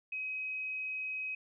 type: tone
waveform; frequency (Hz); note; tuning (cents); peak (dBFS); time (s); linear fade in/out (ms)
sine; 2534; D#7; +31; -35; 0.12-1.35; 5
effects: none